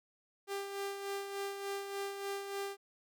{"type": "tone with tremolo", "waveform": "sawtooth", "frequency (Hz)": 397.1, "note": "G4", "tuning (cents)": 22, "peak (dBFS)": -32, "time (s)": [0.47, 2.77], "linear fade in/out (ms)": 50, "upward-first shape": "sine", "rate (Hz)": 3.4, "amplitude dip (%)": 50, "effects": []}